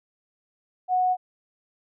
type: tone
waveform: sine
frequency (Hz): 735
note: F#5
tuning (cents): -12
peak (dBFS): -19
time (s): 0.88-1.17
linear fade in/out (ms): 50
effects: none